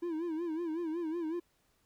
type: tone with vibrato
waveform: triangle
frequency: 329.6 Hz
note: E4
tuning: in tune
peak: -31 dBFS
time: 0.02-1.4 s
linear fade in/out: 10 ms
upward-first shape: sine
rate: 5.4 Hz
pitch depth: 110 cents each way
effects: pink hiss -73 dBFS RMS until 1.85 s